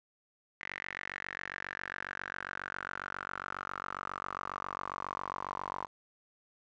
sawtooth tone with band-pass filter sweep, 47.36 Hz, F#1, 41 cents sharp, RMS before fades -41 dBFS, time 0.6-5.87 s, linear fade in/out 20 ms, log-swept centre 2000 to 1000 Hz, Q 6.3, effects resampled to 16000 Hz + 10-bit

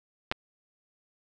clicks, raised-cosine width 0.3 ms, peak -9 / -23 dBFS, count 2, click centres 0.315 / 0.323 s, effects none

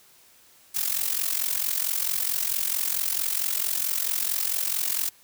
blue noise with amplitude modulation, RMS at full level -23 dBFS, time 0.74-5.1 s, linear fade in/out 20 ms, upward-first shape sine, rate 44.5 Hz, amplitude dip 80%, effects white hiss -56 dBFS RMS until 5.23 s

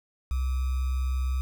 sine tone with sample-and-hold, 64.7 Hz, C2, 19 cents flat, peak -24 dBFS, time 0.31-1.41 s, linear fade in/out 0 ms, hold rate 1225 Hz, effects none

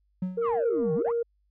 triangle tone with exponential decay, 184.1 Hz, F#3, 8 cents flat, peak -21 dBFS, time 0.22-0.55 s, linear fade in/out 5 ms, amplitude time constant 71 ms
sine tone with pitch glide, 465.7 to 468.4 Hz, A#4 to A#4, -2 to +8 cents, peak -23 dBFS, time 0.37-1.23 s, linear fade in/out 10 ms, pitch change +10 cents, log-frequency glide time 0.66-0.89 s
sine exponential two-way sweep, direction down then up, 1432 to 149 to 1432 Hz, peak -26 dBFS, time 0.41-1.13 s, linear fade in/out 50 ms, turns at 0.94 s
effects tanh soft clip ceiling -19 dBFS + added 50 Hz sine -66 dBFS peak until 1.5 s

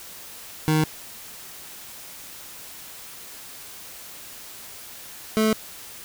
25% pulse tone pair in turn, 155.56 / 218 Hz, D#3 / A3, 0 / -16 cents, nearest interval tritone, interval 584 cents, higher second, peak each -14 dBFS, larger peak neither, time 0.68-0.84 / 5.37-5.53 s, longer neither, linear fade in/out 0 ms, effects white hiss -41 dBFS RMS until 6.04 s

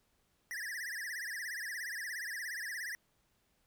square tone with vibrato, 1810 Hz, A6, 48 cents sharp, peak -39 dBFS, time 0.51-2.95 s, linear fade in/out 0 ms, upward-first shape triangle, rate 17 Hz, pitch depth 210 cents each way, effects pink hiss -75 dBFS RMS until 3.66 s

